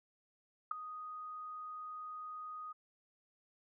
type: tone with ADSR envelope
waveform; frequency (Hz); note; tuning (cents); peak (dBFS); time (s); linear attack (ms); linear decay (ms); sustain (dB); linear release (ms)
sine; 1244.5; D#6; 0; -28; 0.71-2.73; 5; 5; -15; 15
effects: none

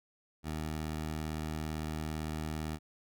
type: tone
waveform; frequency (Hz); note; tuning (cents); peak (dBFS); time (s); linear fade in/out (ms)
15% pulse; 77.78; D#2; 0; -29; 0.43-2.79; 50
effects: none

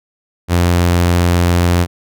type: tone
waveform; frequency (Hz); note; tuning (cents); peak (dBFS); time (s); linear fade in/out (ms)
sawtooth; 87.31; F2; 0; -6; 0.48-1.87; 50
effects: none

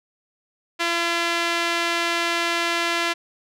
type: tone with band-pass filter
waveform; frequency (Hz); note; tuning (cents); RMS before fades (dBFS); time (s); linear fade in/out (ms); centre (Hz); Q
sawtooth; 340; F4; -46; -23; 0.79-3.14; 20; 2600; 0.86
effects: none

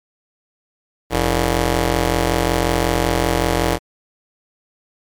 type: ring-modulated tone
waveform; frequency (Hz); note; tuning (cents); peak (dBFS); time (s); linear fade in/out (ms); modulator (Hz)
10% pulse; 126.2; B2; +38; -4; 1.1-3.79; 50; 212
effects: MP3 96 kbps

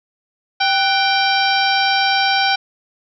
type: harmonic tone with a mistuned harmonic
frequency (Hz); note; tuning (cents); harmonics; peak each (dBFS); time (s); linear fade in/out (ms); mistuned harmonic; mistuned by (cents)
784; G5; 0; 1 / 2 / 3 / 4 / 5 / 6 / 7; -17 / -20 / -22 / -23 / -24 / -25 / -25; 0.6-2.56; 10; 2; -89
effects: none

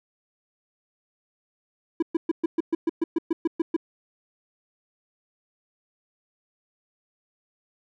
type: tone bursts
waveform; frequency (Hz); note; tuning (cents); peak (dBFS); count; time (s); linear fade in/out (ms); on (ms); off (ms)
triangle; 329.9; E4; +1; -17; 13; 2-3.765; 5; 25; 120
effects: none

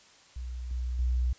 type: tone with level steps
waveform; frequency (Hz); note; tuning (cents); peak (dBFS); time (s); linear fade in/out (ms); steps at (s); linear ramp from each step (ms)
sine; 61.74; B1; 0; -34 / -29 / -24; 0.36-1.33; 5; 0.71 / 0.99; 2
effects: white hiss -57 dBFS RMS until 1.38 s + resampled to 16000 Hz

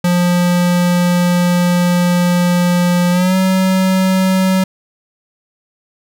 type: tone with pitch glide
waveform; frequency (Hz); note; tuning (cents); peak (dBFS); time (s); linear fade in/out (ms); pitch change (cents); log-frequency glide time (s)
square; 176.6 to 188.19; F3 to F#3; +20 to +30; -11; 0.04-4.64; 5; +110; 3.11-3.36
effects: none

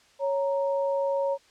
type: tone pair together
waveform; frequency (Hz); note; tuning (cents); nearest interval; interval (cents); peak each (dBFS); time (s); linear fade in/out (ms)
sine; 554.3 / 932.3; C#5 / A#5; 0 / 0; major sixth; 900; -24 / -32; 0.19-1.38; 50
effects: white hiss -59 dBFS RMS until 1.5 s + low-pass 6000 Hz 12 dB/octave

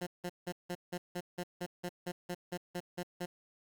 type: tone bursts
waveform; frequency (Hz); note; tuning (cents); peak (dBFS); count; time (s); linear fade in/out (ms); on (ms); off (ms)
15% pulse; 177.4; F3; +27; -30; 15; 0.01-3.26; 10; 58; 170
effects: 10-bit

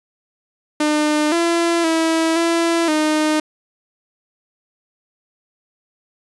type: tone with pitch steps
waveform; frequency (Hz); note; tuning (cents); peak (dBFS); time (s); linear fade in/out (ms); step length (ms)
sawtooth; 301.7 / 338.4 / 325.1 / 335.2 / 307.4; D4 / E4 / E4 / E4 / D#4; +47 / +45 / -24 / +29 / -21; -11; 0.8-3.4; 5; 520
effects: resampled to 24000 Hz

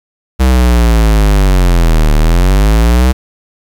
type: linear two-way sweep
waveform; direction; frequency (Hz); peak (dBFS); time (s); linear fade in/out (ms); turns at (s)
square; down then up; 65.41 to 36.88 to 65.41; -6; 0.39-3.13; 20; 2.14
effects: 7-bit

